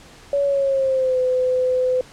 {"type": "tone with pitch glide", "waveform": "sine", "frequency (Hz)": [564, 508.3], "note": ["C#5", "B4"], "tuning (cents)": [30, 50], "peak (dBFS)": -16, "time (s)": [0.33, 2.01], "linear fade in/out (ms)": 2, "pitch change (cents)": -180, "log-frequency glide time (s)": [0.44, 1.19], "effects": ["pink hiss -45 dBFS RMS until 2.12 s", "low-pass 8000 Hz 12 dB/octave"]}